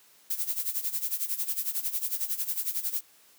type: noise with tremolo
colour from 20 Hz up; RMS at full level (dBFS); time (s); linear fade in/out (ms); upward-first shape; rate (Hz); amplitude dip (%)
violet; -28; 0.3-3.01; 5; sine; 11; 80
effects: white hiss -59 dBFS RMS until 3.38 s + high-pass 150 Hz 12 dB/octave